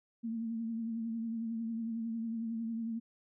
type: tone with vibrato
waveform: sine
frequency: 227.4 Hz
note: A#3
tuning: 43 cents flat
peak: -34 dBFS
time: 0.23-3 s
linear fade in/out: 20 ms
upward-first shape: triangle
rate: 11 Hz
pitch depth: 47 cents each way
effects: none